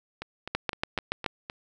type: two click trains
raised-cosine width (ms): 0.3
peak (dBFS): -10 / -19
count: 6 / 6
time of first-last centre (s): 0.55-1.262 / 0.22-1.499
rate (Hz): 7.02 / 3.91
effects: none